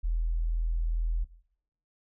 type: tone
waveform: sine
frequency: 41.18 Hz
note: E1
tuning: 1 cent flat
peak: -25 dBFS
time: 0.03-1.25 s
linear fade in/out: 20 ms
effects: noise-tail reverb RT60 0.7 s tail -18 dB re dry